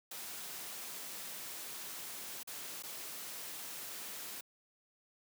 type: noise with dropouts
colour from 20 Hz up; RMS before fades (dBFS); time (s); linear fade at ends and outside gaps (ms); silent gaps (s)
white; -45; 0.11-4.41; 5; 2.432-2.473 / 2.825-2.834
effects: high-pass 150 Hz 12 dB/octave